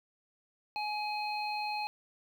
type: harmonic tone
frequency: 840 Hz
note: G#5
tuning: 19 cents sharp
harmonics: 1 / 3 / 5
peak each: -34 / -39 / -41 dBFS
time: 0.76-1.87 s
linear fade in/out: 0 ms
effects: 10-bit